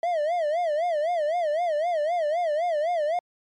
triangle tone with vibrato, 647 Hz, E5, 32 cents flat, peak -20 dBFS, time 0.03-3.19 s, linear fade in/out 2 ms, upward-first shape sine, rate 3.9 Hz, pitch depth 170 cents each way, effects MP3 48 kbps

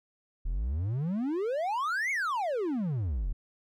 triangle exponential two-way sweep, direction up then down, 36.12 to 2249 to 36.12 Hz, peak -26 dBFS, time 0.45-3.33 s, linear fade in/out 10 ms, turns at 2.11 s, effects none

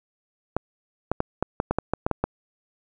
clicks, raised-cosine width 1 ms, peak -8 dBFS, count 11, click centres 0.566 / 1.116 / 1.204 / 1.426 / 1.601 / 1.71 / 1.786 / 1.936 / 2.065 / 2.113 / 2.24 s, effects none

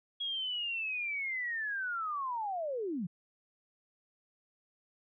sine linear sweep, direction down, 3322 to 155.8 Hz, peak -33 dBFS, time 0.2-3.07 s, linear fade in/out 10 ms, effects none

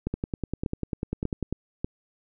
two click trains, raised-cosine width 3 ms, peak -15 / -14 dBFS, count 15 / 4, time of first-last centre 0.14-1.526 / 0.07-1.845 s, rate 10.1 / 1.69 Hz, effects none

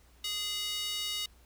square tone with high-pass filter, 415.3 Hz, G#4, in tune, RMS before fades -35 dBFS, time 0.24-1.26 s, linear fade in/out 5 ms, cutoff 3300 Hz, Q 3, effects added 60 Hz sine -59 dBFS peak until 1.45 s + pink hiss -64 dBFS RMS until 1.45 s

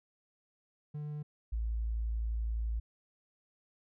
triangle / sine tone pair in turn, 149.1 / 55.85 Hz, D3 / A1, +27 / +27 cents, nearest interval octave + perfect fourth, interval 1700 cents, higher first, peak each -35 / -31 dBFS, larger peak second, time 0.94-1.23 / 1.52-2.8 s, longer second, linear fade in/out 10 ms, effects none

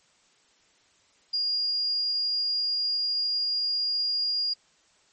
sine tone, 4837 Hz, D#8, 50 cents flat, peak -24 dBFS, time 1.33-4.54 s, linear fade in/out 10 ms, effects white hiss -63 dBFS RMS until 5.12 s + MP3 32 kbps

